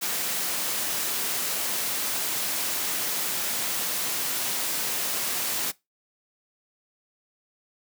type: noise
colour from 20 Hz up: white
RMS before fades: -28 dBFS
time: 0.01-5.72 s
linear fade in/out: 20 ms
effects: noise-tail reverb RT60 0.2 s tail -21 dB re dry + high-pass 150 Hz 12 dB/octave